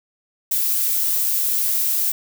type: noise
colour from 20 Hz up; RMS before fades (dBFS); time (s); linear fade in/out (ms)
violet; -20; 0.51-2.12; 5
effects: none